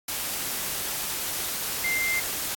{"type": "tone in noise", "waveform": "sine", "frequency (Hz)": 2093, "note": "C7", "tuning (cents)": 0, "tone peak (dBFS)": -24, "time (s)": [1.84, 2.2], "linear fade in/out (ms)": 5, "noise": "white", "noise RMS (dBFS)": -30, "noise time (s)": [0.08, 2.55], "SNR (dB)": 3, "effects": ["AAC 64 kbps"]}